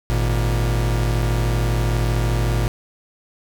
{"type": "tone pair together", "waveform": "45% pulse", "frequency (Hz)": [52.52, 117.9], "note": ["G#1", "A#2"], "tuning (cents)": [20, 20], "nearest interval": "octave + major second", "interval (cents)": 1400, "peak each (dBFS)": -20, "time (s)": [0.1, 2.68], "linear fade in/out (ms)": 0, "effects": []}